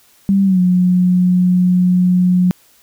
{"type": "tone with pitch glide", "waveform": "sine", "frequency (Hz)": [196, 180.77], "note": ["G3", "F#3"], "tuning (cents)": [0, -40], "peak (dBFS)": -9, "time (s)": [0.29, 2.51], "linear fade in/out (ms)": 0, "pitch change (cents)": -140, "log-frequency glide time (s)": [0.44, 0.6], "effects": ["white hiss -51 dBFS RMS until 2.82 s"]}